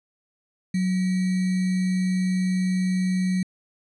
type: tone with sample-and-hold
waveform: sine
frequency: 185 Hz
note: F#3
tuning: in tune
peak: -20 dBFS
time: 0.74-3.43 s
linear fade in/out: 5 ms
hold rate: 2100 Hz
effects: resampled to 24000 Hz